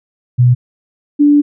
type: tone pair in turn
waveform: sine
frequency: 123.47 / 291.5 Hz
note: B2 / D4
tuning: 0 / -13 cents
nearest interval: octave + minor third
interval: 1487 cents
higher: second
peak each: -5 dBFS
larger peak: neither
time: 0.38-0.55 / 1.19-1.42 s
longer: second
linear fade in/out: 20 ms
effects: none